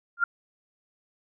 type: tone with exponential growth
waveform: sine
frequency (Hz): 1396.9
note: F6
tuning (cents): 0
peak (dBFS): -15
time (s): 0.17-0.24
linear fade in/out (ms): 5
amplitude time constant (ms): 15
effects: none